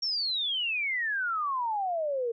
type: exponential sweep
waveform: sine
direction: down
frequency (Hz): 5588 to 453.3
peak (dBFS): -27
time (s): 0.02-2.32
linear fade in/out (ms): 10
effects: none